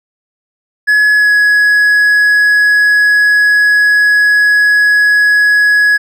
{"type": "tone with pitch glide", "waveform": "triangle", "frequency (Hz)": [1694, 1677.4], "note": ["G#6", "G#6"], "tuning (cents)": [34, 17], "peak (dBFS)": -4, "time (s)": [0.87, 5.98], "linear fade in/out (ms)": 20, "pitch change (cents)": -17, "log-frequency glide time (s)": [1.16, 1.31], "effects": []}